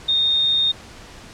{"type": "tone", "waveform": "sine", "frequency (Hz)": 3678, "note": "A#7", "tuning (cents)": -24, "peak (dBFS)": -15, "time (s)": [0.08, 0.72], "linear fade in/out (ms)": 10, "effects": ["pink hiss -41 dBFS RMS until 1.33 s", "low-pass 7000 Hz 12 dB/octave"]}